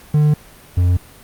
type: tone pair in turn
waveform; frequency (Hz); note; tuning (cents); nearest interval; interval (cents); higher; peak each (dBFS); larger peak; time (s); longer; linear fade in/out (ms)
triangle; 150 / 88.96; D3 / F2; +37 / +32; major sixth; 905; first; -8 / -9; first; 0.14-0.34 / 0.77-0.97; neither; 5
effects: pink hiss -43 dBFS RMS until 1.23 s + Opus 48 kbps